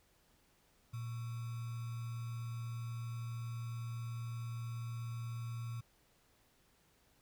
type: tone with sample-and-hold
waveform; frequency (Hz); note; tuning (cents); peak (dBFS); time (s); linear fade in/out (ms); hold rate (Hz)
sine; 116.54; A#2; 0; -39; 0.93-5.81; 10; 1225
effects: pink hiss -71 dBFS RMS until 7.21 s